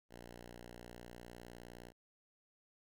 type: tone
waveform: 5% pulse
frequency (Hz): 59.6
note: A#1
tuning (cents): +39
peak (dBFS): -40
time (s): 0.09-1.93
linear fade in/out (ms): 50
effects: none